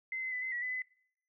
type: tone with pitch steps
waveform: sine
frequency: 2061 / 2049 / 1999 / 2053 / 1931 / 2007 / 2018 Hz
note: C7 / C7 / B6 / C7 / B6 / B6 / B6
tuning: -27 / -37 / +20 / -33 / -39 / +27 / +37 cents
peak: -34 dBFS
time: 0.12-0.82 s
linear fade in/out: 2 ms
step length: 100 ms
effects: noise-tail reverb RT60 0.6 s tail -21 dB re dry